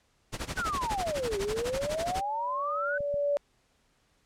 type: noise with tremolo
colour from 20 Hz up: pink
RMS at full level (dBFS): -33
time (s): 0.32-2.22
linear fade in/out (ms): 20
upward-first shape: sine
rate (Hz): 12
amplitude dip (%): 90
type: exponential two-way sweep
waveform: sine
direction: down then up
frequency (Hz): 1532 to 386.7 to 1532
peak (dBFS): -29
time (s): 0.57-2.98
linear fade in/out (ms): 5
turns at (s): 1.39
type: tone with exponential growth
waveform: sine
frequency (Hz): 575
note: D5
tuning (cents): -37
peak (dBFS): -23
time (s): 1.02-3.37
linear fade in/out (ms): 0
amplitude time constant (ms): 510
type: clicks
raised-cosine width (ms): 5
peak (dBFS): -31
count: 3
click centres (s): 2.091 / 3.006 / 3.142
effects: pink hiss -69 dBFS RMS until 4.25 s + low-pass 9000 Hz 12 dB/octave